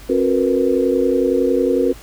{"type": "tone cluster", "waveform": "sine", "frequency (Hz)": [269.3, 363.5, 461, 491.9], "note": ["C#4", "F#4", "A#4", "B4"], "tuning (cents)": [-50, -31, -19, -7], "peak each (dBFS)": -19, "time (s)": [0.09, 1.93], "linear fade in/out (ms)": 10, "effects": ["added 50 Hz sine -39 dBFS peak until 2.02 s", "pink hiss -42 dBFS RMS until 2.02 s"]}